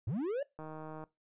triangle linear sweep, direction up, 87.31 to 590 Hz, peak -30 dBFS, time 0.07-0.43 s, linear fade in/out 5 ms
click train, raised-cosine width 1 ms, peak -32 dBFS, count 71, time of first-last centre 0.59-1.039 s, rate 156 Hz
effects noise-tail reverb RT60 0.2 s tail -20 dB re dry + resampled to 8000 Hz

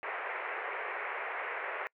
white band-pass noise, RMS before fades -38 dBFS, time 0.03-1.87 s, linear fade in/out 0 ms, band 400 to 2300 Hz, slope 48 dB/octave, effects noise-tail reverb RT60 0.1 s tail -26 dB re dry

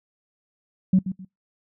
sine tone with echo, 187.1 Hz, F#3, 20 cents sharp, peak -12 dBFS, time 0.93-0.99 s, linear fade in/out 5 ms, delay 130 ms, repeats 2, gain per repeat -12 dB, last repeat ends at 1.25 s, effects noise-tail reverb RT60 0.2 s tail -26 dB re dry + tanh soft clip ceiling -8 dBFS

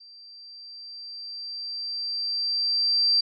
sine tone with level ramp, 4699 Hz, D8, in tune, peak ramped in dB -46 to -17 dBFS, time 0-3.21 s, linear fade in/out 10 ms, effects none

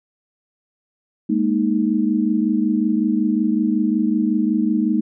sine chord, Ab suspended second, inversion none, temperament equal, 207.7 / 233.1 / 311.1 Hz, Ab3 / Bb3 / Eb4, 0 / 0 / 0 cents, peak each -20 dBFS, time 1.29-5.01 s, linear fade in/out 10 ms, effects none

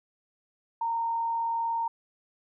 sine tone with frequency modulation, 921 Hz, A#5, 21 cents flat, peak -26 dBFS, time 0.81-1.88 s, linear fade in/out 5 ms, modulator 42.6 Hz, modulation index 0.22, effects none

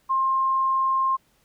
sine tone, 1061 Hz, C6, 24 cents sharp, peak -19 dBFS, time 0.09-1.17 s, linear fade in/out 20 ms, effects pink hiss -64 dBFS RMS until 1.44 s

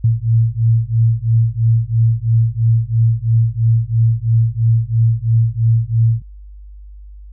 sine beating tone pair, 112.5 / 115.5 Hz, A2 / A#2, +39 / -16 cents, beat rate 3 Hz, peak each -14 dBFS, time 0.04-6.22 s, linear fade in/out 5 ms, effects added 50 Hz sine -33 dBFS peak until 7.32 s

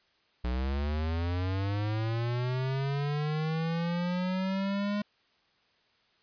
square linear sweep, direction up, 59.7 to 207.7 Hz, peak -29 dBFS, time 0.44-5.02 s, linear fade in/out 5 ms, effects white hiss -68 dBFS RMS until 6.22 s + resampled to 11025 Hz

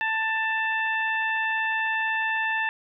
harmonic tone, 886 Hz, A5, 12 cents sharp, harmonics 1 / 2 / 3 / 4, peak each -29 / -25 / -31 / -42 dBFS, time 0.01-2.69 s, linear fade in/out 0 ms, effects none

